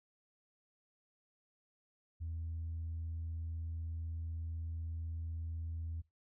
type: tone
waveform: sine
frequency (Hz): 82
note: E2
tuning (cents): -9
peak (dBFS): -37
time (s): 2.2-6.02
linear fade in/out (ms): 20
effects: noise-tail reverb RT60 0.2 s tail -20 dB re dry + tanh soft clip ceiling -35 dBFS